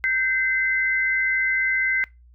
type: tone pair together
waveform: sine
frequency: 1563.6 / 2051 Hz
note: G6 / C7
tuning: -5 / -35 cents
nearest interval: perfect fourth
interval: 470 cents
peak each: -24 / -20 dBFS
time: 0.04-2.04 s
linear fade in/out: 0 ms
effects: noise-tail reverb RT60 0.2 s tail -22 dB re dry + added 60 Hz sine -48 dBFS peak until 2.34 s